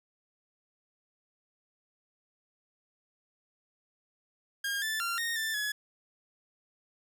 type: tone with pitch steps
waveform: sawtooth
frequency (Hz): 1618 / 1757 / 1380 / 1853 / 1773 / 1695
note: G#6 / A6 / F6 / A#6 / A6 / G#6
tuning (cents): -46 / -3 / -21 / -11 / +13 / +35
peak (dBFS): -27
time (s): 4.64-5.72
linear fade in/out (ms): 5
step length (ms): 180
effects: none